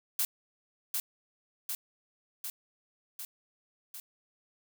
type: noise with echo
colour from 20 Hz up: blue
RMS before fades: -29 dBFS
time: 0.19-0.25 s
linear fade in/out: 2 ms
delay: 750 ms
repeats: 5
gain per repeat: -3 dB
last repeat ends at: 4 s
effects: none